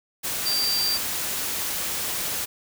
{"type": "tone in noise", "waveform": "sine", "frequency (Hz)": 4699, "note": "D8", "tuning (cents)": 0, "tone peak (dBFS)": -22, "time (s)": [0.45, 0.98], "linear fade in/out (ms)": 20, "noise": "white", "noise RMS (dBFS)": -28, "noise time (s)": [0.23, 2.46], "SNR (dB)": 3, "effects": []}